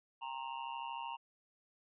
square tone with amplitude modulation, 931 Hz, A#5, 2 cents flat, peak -37 dBFS, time 0.21-1.17 s, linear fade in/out 20 ms, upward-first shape sine, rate 133 Hz, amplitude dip 85%, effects resampled to 8000 Hz

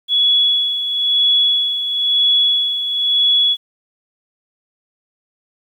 sine tone with tremolo, 3381 Hz, G#7, 30 cents sharp, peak -10 dBFS, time 0.08-3.57 s, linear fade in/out 50 ms, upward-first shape sine, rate 1 Hz, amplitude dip 60%, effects 8-bit

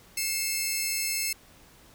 10% pulse tone pair together, 2140 / 2632 Hz, C7 / E7, +38 / -3 cents, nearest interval major third, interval 359 cents, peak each -21 dBFS, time 0.17-1.33 s, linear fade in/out 5 ms, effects pink hiss -55 dBFS RMS until 1.94 s

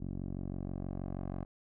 10% pulse tone with low-pass filter sweep, 46.25 Hz, F#1, in tune, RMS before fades -39 dBFS, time 0-1.45 s, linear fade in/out 10 ms, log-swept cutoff 310 to 880 Hz, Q 0.93, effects none

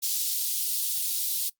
white high-pass noise, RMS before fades -28 dBFS, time 0.02-1.5 s, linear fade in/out 20 ms, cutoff 3600 Hz, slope 24 dB/octave, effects noise-tail reverb RT60 0.1 s tail -18 dB re dry + Opus 48 kbps

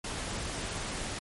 pink noise, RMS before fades -36 dBFS, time 0.04-1.19 s, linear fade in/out 5 ms, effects MP3 48 kbps

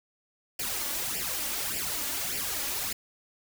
white noise with flanger, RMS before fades -32 dBFS, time 0.59-2.93 s, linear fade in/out 5 ms, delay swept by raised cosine 0.39 to 3.59 ms, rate 1.7 Hz, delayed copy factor +0.75, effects none

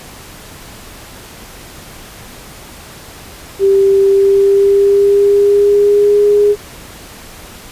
sine tone with pitch glide, 392 to 412.2 Hz, G4 to G#4, 0 to -13 cents, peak -6 dBFS, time 3.59-6.56 s, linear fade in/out 50 ms, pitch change +87 cents, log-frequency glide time 4.01-6.25 s, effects pink hiss -34 dBFS RMS until 7.71 s + resampled to 32000 Hz

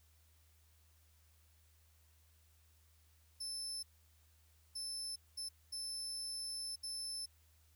30% pulse tone bursts at uneven times, 5274 Hz, E8, in tune, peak -37 dBFS, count 5, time 3.4-3.83 / 4.75-5.16 / 5.37-5.49 / 5.72-6.76 / 6.83-7.26 s, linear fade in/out 10 ms, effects added 78 Hz sine -67 dBFS peak until 7.75 s + white hiss -73 dBFS RMS until 7.75 s

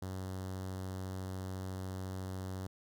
sawtooth tone with notch filter, 94 Hz, F#2, 28 cents sharp, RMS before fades -41 dBFS, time 0.02-2.67 s, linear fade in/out 5 ms, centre 2400 Hz, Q 1.2, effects none

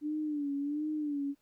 sine tone with vibrato, 293.7 Hz, D4, in tune, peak -31 dBFS, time 0.01-1.35 s, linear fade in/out 50 ms, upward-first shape sine, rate 1.4 Hz, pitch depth 79 cents each way, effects pink hiss -75 dBFS RMS until 1.41 s

